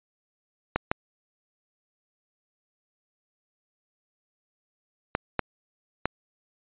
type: clicks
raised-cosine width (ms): 0.5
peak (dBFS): -8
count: 5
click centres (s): 0.76 / 0.915 / 5.151 / 5.393 / 6.056
effects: resampled to 8000 Hz